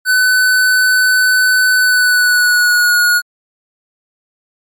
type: tone with pitch glide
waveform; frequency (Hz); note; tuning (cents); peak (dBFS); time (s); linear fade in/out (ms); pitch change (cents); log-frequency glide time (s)
square; 1506 to 1447.2; F#6 to F#6; +30 to -39; -9; 0.05-3.22; 50; -69; 1.74-2.98
effects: MP3 64 kbps